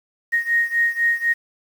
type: beating tone pair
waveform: sine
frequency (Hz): 1864.7 / 1868.7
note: A#6 / A#6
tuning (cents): 0 / +4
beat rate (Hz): 4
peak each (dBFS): -19 / -21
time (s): 0.32-1.34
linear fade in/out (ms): 20
effects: 7-bit